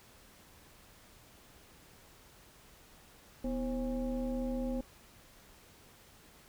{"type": "tone with frequency modulation", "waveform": "sine", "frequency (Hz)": 247.4, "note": "B3", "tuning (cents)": 3, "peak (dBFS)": -32, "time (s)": [3.44, 4.81], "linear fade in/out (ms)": 5, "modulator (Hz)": 285, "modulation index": 1, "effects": ["pink hiss -59 dBFS RMS until 6.48 s"]}